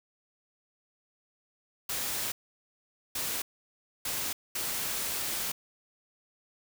white noise bursts at uneven times, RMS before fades -33 dBFS, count 4, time 1.89-2.32 / 3.15-3.42 / 4.05-4.33 / 4.55-5.52 s, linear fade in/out 5 ms, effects none

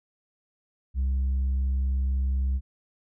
triangle tone with tanh clipping, 66 Hz, C2, 16 cents sharp, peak -23 dBFS, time 0.94-2.61 s, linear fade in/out 50 ms, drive 7 dB, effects none

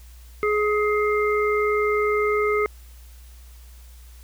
harmonic tone, 420.1 Hz, G#4, 20 cents sharp, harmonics 1 / 3 / 5, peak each -20 / -25 / -27 dBFS, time 0.43-2.66 s, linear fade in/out 0 ms, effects added 60 Hz sine -42 dBFS peak until 4.23 s + white hiss -54 dBFS RMS until 4.23 s

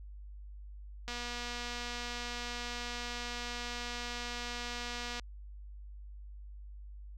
click train, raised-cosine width 0.2 ms, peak -23 dBFS, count 993, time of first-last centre 1.08-5.196 s, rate 241 Hz, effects added 50 Hz sine -45 dBFS peak until 7.17 s

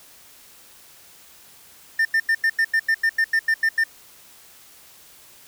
triangle tone bursts, 1801 Hz, A6, 40 cents sharp, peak -14 dBFS, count 13, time 1.99-3.839 s, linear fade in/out 5 ms, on 61 ms, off 88 ms, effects white hiss -49 dBFS RMS until 5.47 s

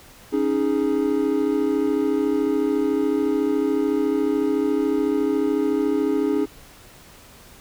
triangle chord, C# suspended second, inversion none, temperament equal, 277.2 / 311.1 / 415.3 Hz, C#4 / D#4 / G#4, 0 / 0 / 0 cents, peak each -21 dBFS, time 0.32-6.46 s, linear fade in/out 20 ms, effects pink hiss -47 dBFS RMS until 7.6 s

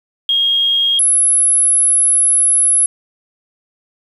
sine tone pair in turn, 3255 / 10948 Hz, G#7 / F9, -36 / -36 cents, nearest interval octave + major sixth, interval 2100 cents, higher second, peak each -11 / -9 dBFS, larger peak second, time 0.29-0.99 / 0.99-2.86 s, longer second, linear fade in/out 2 ms, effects 7-bit

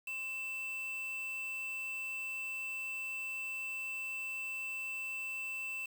triangle tone with quantisation, 2656 Hz, E7, 12 cents sharp, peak -36 dBFS, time 0.07-5.86 s, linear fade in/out 5 ms, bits 8, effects none

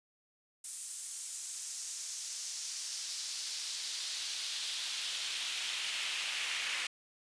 brown noise with high-pass filter sweep, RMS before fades -39 dBFS, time 0.64-6.87 s, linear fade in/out 5 ms, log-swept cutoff 8500 to 2400 Hz, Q 1.8, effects resampled to 22050 Hz

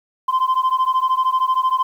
sine beating tone pair, 1030 / 1043 Hz, C6 / C6, -28 / -6 cents, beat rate 13 Hz, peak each -16 dBFS, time 0.28-1.83 s, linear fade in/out 10 ms, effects tanh soft clip ceiling -12 dBFS + 8-bit

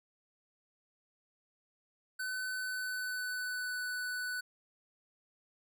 square tone with pitch glide, 1512 to 1491.2 Hz, F#6 to F#6, +37 to +13 cents, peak -36 dBFS, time 2.19-4.41 s, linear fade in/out 10 ms, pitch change -24 cents, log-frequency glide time 2.5-3.81 s, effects none

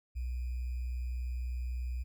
sine tone with sample-and-hold, 61.74 Hz, B1, in tune, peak -33 dBFS, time 0.15-2.04 s, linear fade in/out 20 ms, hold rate 2450 Hz, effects none

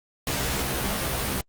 pink noise with comb filter, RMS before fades -27 dBFS, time 0.27-1.41 s, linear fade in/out 2 ms, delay 15 ms, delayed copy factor +0.8, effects Opus 48 kbps

